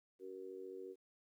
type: harmonic tone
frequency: 94.3 Hz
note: F#2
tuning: 33 cents sharp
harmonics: 3 / 4 / 5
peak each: -57 / -48 / -52 dBFS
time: 0.19-0.96 s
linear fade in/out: 50 ms
effects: 13-bit